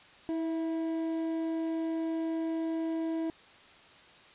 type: tone pair together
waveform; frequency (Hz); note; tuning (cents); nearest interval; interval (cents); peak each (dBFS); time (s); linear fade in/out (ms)
triangle; 324.1 / 659.3; E4 / E5; -29 / 0; octave; 1229; -28 / -39; 0.29-3.3; 0
effects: white hiss -55 dBFS RMS until 4.34 s + resampled to 8000 Hz